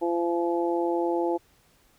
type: harmonic tone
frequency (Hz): 171.2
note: F3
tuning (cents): -34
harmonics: 2 / 3 / 4 / 5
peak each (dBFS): -25 / -30 / -33 / -31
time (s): 0.01-1.38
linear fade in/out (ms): 20
effects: pink hiss -62 dBFS RMS until 1.98 s